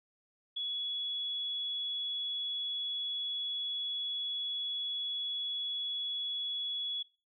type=tone; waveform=sine; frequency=3380 Hz; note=G#7; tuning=30 cents sharp; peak=-33 dBFS; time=0.56-7.03 s; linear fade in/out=10 ms; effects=noise-tail reverb RT60 0.3 s tail -17 dB re dry